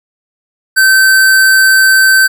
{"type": "tone", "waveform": "square", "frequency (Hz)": 1544, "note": "G6", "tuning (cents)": -27, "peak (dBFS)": -5, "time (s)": [0.76, 2.28], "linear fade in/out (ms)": 20, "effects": []}